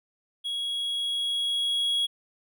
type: tone with level ramp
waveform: triangle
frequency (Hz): 3322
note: G#7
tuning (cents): 0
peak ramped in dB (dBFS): -27 to -21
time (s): 0.44-2.07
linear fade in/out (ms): 20
effects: none